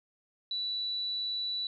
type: tone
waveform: sine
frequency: 3951 Hz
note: B7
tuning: in tune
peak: -31 dBFS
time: 0.51-1.67 s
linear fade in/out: 2 ms
effects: none